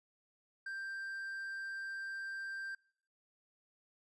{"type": "tone", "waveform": "triangle", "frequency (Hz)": 1577, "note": "G6", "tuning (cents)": 10, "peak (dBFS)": -38, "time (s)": [0.66, 2.75], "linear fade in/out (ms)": 5, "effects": ["noise-tail reverb RT60 0.6 s tail -25 dB re dry", "resampled to 24000 Hz"]}